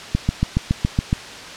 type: click train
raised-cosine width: 5 ms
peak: -4 dBFS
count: 8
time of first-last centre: 0.15-1.129 s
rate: 7.15 Hz
effects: white hiss -34 dBFS RMS until 1.56 s + low-pass 5000 Hz 12 dB/octave